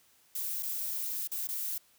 violet noise with dropouts, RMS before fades -35 dBFS, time 0.35-1.78 s, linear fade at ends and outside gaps 5 ms, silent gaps 0.626-0.63 / 1.275-1.315 / 1.473-1.487 s, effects white hiss -65 dBFS RMS until 1.98 s

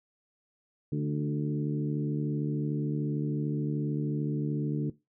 harmonic tone with a mistuned harmonic, 73.4 Hz, D2, in tune, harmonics 2 / 3 / 4 / 5 / 6, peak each -29 / -36 / -33 / -40 / -41 dBFS, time 0.92-4.9 s, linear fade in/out 5 ms, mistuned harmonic 4, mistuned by +23 cents, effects noise-tail reverb RT60 0.2 s tail -17 dB re dry

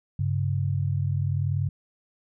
sine tone pair together, 98 / 138.59 Hz, G2 / C#3, 0 / 0 cents, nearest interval tritone, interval 600 cents, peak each -25 / -26 dBFS, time 0.19-1.69 s, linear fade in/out 5 ms, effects none

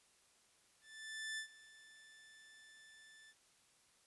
sawtooth tone with ADSR envelope, 1760 Hz, A6, in tune, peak -37 dBFS, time 0.81-3.34 s, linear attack 570 ms, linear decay 92 ms, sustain -19 dB, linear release 44 ms, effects white hiss -71 dBFS RMS until 4.06 s + resampled to 24000 Hz

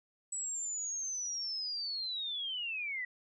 sine linear sweep, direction down, 7902 to 1926 Hz, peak -35 dBFS, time 0.32-3.05 s, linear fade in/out 5 ms, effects none

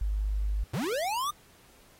sine tone, 51.1 Hz, G#1, 27 cents flat, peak -26 dBFS, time 0.01-0.64 s, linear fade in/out 5 ms
square linear sweep, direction up, 88.7 to 1224 Hz, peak -29 dBFS, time 0.73-1.31 s, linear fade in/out 10 ms
effects pink hiss -59 dBFS RMS until 1.99 s + AAC 48 kbps

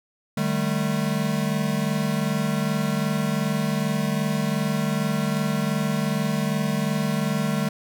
square tone cluster, 152.1 / 195.5 / 218.1 Hz, D#3 / G3 / A3, -39 / -4 / -15 cents, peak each -27 dBFS, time 0.37-7.69 s, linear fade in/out 5 ms, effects none

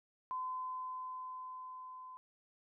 sine tone with level ramp, 1022 Hz, C6, 41 cents flat, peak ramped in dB -36 to -48 dBFS, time 0.31-2.17 s, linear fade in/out 0 ms, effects none

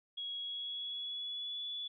sine tone with pitch glide, 3322 to 3433 Hz, G#7 to A7, 0 to -43 cents, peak -38 dBFS, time 0.17-1.88 s, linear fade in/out 10 ms, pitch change +57 cents, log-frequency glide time 0.38-1.63 s, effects none

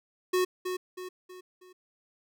square tone with echo, 366.5 Hz, F#4, 16 cents flat, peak -24 dBFS, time 0.33-0.45 s, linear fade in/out 10 ms, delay 320 ms, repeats 4, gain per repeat -7 dB, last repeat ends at 1.73 s, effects none

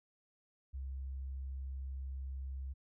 sine tone, 66.7 Hz, C2, 34 cents sharp, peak -39 dBFS, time 0.73-2.74 s, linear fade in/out 20 ms, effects none

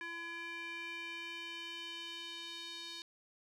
square tone with band-pass filter sweep, 337.2 Hz, E4, 39 cents sharp, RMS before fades -45 dBFS, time 0.01-3.02 s, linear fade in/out 0 ms, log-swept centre 1900 to 4000 Hz, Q 3.4, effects none

